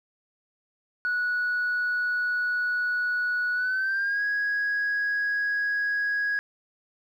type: tone with pitch glide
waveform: sine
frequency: 1468 to 1657.3 Hz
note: F#6 to G#6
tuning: -14 to -4 cents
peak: -22 dBFS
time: 1.05-6.39 s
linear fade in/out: 0 ms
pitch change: +210 cents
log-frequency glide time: 3.54-4.23 s
effects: tanh soft clip ceiling -21 dBFS + 10-bit